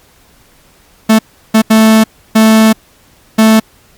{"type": "tone bursts at uneven times", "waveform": "45% pulse", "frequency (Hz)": 220.1, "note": "A3", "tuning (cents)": 1, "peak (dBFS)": -3, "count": 5, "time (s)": [[1.09, 1.19], [1.54, 1.62], [1.7, 2.04], [2.35, 2.73], [3.38, 3.6]], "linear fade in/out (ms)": 10, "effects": ["pink hiss -46 dBFS RMS until 3.97 s", "MP3 96 kbps"]}